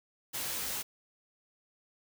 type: noise with comb filter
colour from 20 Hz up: white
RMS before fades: -36 dBFS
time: 0.33-0.83 s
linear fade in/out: 20 ms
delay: 17 ms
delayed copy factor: +0.5
effects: none